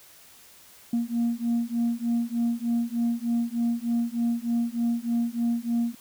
sine beating tone pair, 233.1 / 236.4 Hz, A#3 / A#3, 0 / +24 cents, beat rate 3.3 Hz, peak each -25 dBFS, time 0.93-5.95 s, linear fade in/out 5 ms, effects tanh soft clip ceiling -19 dBFS + white hiss -52 dBFS RMS until 6 s

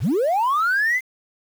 sine linear sweep, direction up, 64.9 to 2095 Hz, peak -15 dBFS, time 0-1.01 s, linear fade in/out 50 ms, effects tanh soft clip ceiling -15 dBFS + 7-bit

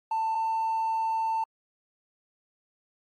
triangle tone pair in turn, 890 / 893.9 Hz, A5 / A5, +20 / +27 cents, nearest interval unison, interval 7 cents, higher second, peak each -22 / -22 dBFS, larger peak neither, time 0.11-0.35 / 0.35-1.44 s, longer second, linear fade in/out 5 ms, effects tanh soft clip ceiling -21 dBFS + Opus 48 kbps

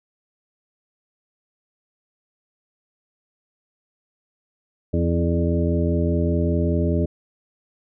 harmonic tone with a mistuned harmonic, 85 Hz, F2, 46 cents flat, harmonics 1 / 2 / 3 / 4 / 5 / 7, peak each -21 / -24 / -26 / -27 / -28 / -29 dBFS, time 4.93-7.06 s, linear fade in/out 10 ms, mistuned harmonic 4, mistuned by -28 cents, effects none

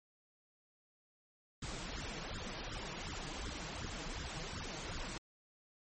pink noise with flanger, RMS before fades -43 dBFS, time 1.62-5.18 s, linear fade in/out 5 ms, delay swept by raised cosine 0.57 to 6.47 ms, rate 2.7 Hz, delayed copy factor +1, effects MP3 32 kbps

